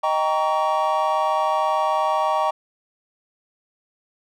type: chord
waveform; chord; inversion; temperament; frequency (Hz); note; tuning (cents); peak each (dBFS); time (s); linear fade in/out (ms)
triangle; Eb dominant seventh; none; equal with one note detuned; 622.3 / 784 / 932.3 / 1126.8; Eb5 / G5 / Bb5 / Db6; 0 / 0 / 0 / +28; -22; 0.03-2.51; 10
effects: none